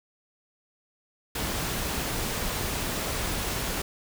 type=noise; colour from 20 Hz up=pink; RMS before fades=-30 dBFS; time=1.35-3.82 s; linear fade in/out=5 ms; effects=none